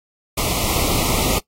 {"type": "band-stop noise", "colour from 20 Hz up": "pink", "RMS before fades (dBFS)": -20, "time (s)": [0.37, 1.39], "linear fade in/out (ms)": 10, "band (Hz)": [1300, 2000], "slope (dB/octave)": 96, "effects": ["noise-tail reverb RT60 0.1 s tail -19 dB re dry", "AAC 48 kbps"]}